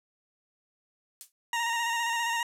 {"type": "noise with exponential decay", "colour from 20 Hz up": "violet", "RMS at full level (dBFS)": -32, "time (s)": [1.21, 1.32], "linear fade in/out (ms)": 0, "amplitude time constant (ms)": 23}
{"type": "tone with vibrato", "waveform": "20% pulse", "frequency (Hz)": 932.3, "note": "A#5", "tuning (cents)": 0, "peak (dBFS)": -22, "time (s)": [1.53, 2.43], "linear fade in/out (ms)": 2, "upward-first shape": "square", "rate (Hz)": 15, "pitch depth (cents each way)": 25}
{"effects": ["low-pass 10000 Hz 12 dB/octave"]}